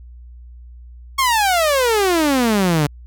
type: exponential sweep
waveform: sawtooth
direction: down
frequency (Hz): 1108.7 to 141.5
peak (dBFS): -10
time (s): 1.18-2.87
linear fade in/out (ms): 10
effects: added 60 Hz sine -36 dBFS peak until 3.06 s

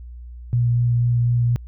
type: tone with vibrato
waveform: sine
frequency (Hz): 120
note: B2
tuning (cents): -49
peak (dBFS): -15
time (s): 0.53-1.56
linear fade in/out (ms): 0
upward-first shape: sine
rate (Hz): 4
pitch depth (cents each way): 9
effects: added 60 Hz sine -34 dBFS peak until 1.67 s

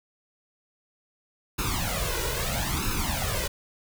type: noise with flanger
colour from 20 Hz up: pink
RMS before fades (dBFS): -28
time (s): 1.58-3.48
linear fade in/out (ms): 10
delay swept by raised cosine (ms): 0.76 to 2.06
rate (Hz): 0.77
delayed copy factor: +0.85
effects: none

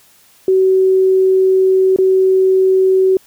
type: tone with dropouts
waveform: sine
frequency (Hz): 378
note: F#4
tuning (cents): +37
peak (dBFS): -8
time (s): 0.48-3.17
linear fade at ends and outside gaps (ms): 2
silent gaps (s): 1.962-1.986
effects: white hiss -49 dBFS RMS until 3.26 s

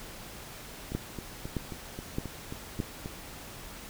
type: two click trains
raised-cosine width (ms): 3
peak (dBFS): -24 / -17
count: 9 / 4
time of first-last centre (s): 0.92-3.059 / 0.95-2.802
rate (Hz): 3.74 / 1.62
effects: pink hiss -45 dBFS RMS until 3.89 s

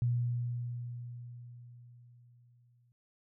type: tone with exponential decay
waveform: sine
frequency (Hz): 120.7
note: B2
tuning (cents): -39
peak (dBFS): -26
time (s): 0.02-2.92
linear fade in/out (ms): 0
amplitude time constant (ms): 630
effects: none

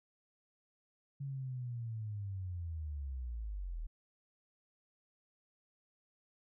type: linear sweep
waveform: sine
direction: down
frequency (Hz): 140.5 to 37.46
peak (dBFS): -38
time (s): 1.2-3.87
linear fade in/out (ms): 10
effects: none

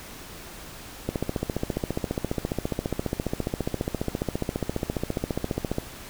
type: click train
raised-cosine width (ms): 2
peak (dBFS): -12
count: 70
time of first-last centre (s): 1.09-5.784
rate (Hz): 14.7
effects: pink hiss -42 dBFS RMS until 6.09 s

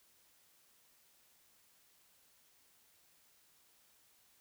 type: silence
effects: white hiss -69 dBFS RMS until 4.4 s

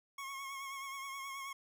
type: tone with vibrato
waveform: 25% pulse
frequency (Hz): 1093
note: C#6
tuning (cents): -25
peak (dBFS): -38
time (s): 0.18-1.53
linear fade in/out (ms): 5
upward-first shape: triangle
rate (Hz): 9.4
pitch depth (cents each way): 43
effects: none

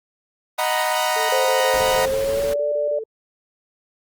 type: chord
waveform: sawtooth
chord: B major seventh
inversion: first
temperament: equal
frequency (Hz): 622.3 / 740 / 932.3 / 987.8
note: D#5 / F#5 / A#5 / B5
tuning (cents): 0 / 0 / 0 / 0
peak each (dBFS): -20 / -20 / -21 / -22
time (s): 0.58-2.06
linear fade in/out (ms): 10
type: tone bursts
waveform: sine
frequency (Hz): 442.1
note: A4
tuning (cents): +8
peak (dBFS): -27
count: 12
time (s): 1.16-3.039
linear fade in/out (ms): 5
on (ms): 130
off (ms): 29
type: tone with pitch glide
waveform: sine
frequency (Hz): 523.3 to 587.4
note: C5 to D5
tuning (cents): 0 to 0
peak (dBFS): -19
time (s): 1.32-2.99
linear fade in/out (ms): 5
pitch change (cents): +200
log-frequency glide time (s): 2-2.64
type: noise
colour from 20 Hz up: pink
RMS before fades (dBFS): -32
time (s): 1.73-2.54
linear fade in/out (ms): 10
effects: Opus 32 kbps

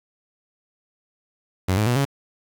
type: tone with pitch steps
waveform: sawtooth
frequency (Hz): 93.3 / 106.56 / 121.7 / 138.99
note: F#2 / G#2 / B2 / C#3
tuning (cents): +15 / +45 / -25 / +5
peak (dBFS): -14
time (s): 1.68-2.052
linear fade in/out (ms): 10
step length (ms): 93
effects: 7-bit

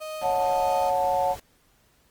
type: tone with tremolo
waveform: 35% pulse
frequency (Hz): 622.3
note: D#5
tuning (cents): 0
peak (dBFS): -30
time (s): 0-0.91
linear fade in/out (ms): 20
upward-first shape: triangle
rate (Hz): 1.7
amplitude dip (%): 40
type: chord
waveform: sine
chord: F# minor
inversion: second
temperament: equal with one note detuned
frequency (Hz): 554.4 / 729.4 / 880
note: C#5 / F#5 / A5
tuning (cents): 0 / -25 / 0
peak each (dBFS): -26 / -24 / -26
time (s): 0.21-1.36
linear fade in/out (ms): 50
type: noise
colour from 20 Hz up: pink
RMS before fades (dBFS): -43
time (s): 0.21-1.4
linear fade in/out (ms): 5
effects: pink hiss -63 dBFS RMS until 2.1 s + Opus 32 kbps

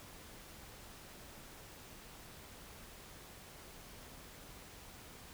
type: silence
effects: pink hiss -54 dBFS RMS until 5.33 s

